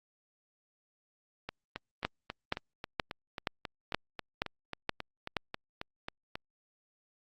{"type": "two click trains", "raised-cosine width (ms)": 0.3, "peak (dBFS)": [-13, -21], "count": [8, 19], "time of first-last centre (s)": [[2.05, 5.368], [1.49, 6.355]], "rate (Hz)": [2.11, 3.7], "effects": ["Opus 48 kbps"]}